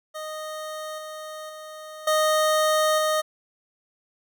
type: tone with level steps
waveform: 25% pulse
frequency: 620 Hz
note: D#5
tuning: 6 cents flat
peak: -28 / -31 / -34 / -15 / -17 dBFS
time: 0.14-3.22 s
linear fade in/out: 20 ms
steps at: 0.98 / 1.49 / 2.07 / 2.98 s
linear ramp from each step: 5 ms
effects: none